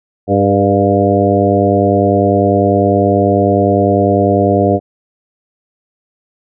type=harmonic tone with a mistuned harmonic; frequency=100 Hz; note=G2; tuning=35 cents sharp; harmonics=1 / 2 / 3 / 4 / 5 / 6 / 7; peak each=-16 / -16 / -16 / -16 / -16 / -16 / -16 dBFS; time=0.27-4.8 s; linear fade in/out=50 ms; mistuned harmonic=5; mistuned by=-34 cents; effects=none